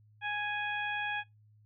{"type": "harmonic tone", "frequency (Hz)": 830.6, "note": "G#5", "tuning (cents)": 0, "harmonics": [1, 2, 3, 4], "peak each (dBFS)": [-37, -35, -38, -44], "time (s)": [0.21, 1.24], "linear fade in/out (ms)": 50, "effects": ["noise-tail reverb RT60 0.2 s tail -23 dB re dry", "added 106 Hz sine -59 dBFS peak until 1.65 s"]}